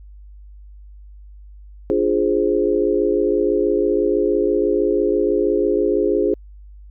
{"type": "chord", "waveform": "sine", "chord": "D half-diminished seventh", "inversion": "none", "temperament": "equal", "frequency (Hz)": [293.7, 349.2, 415.3, 523.3], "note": ["D4", "F4", "Ab4", "C5"], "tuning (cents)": [0, 0, 0, 0], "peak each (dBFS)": [-23, -20, -18, -23], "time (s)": [1.9, 6.34], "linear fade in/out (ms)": 0, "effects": ["added 50 Hz sine -38 dBFS peak until 6.9 s"]}